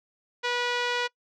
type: tone with low-pass filter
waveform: 5% pulse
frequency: 486.6 Hz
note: B4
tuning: 26 cents flat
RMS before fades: -28 dBFS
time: 0.43-1.08 s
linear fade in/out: 20 ms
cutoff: 3300 Hz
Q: 0.56
effects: noise-tail reverb RT60 0.1 s tail -24 dB re dry